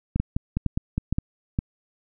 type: two click trains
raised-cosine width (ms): 5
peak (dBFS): -10 / -11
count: 4 / 6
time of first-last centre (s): 0.2-1.589 / 0.16-1.185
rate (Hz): 2.16 / 4.88
effects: none